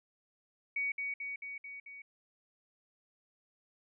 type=tone with echo; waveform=sine; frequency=2250 Hz; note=C#7; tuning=25 cents sharp; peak=-31 dBFS; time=0.76-0.92 s; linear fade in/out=5 ms; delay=220 ms; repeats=5; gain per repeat=-3 dB; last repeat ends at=2.02 s; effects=none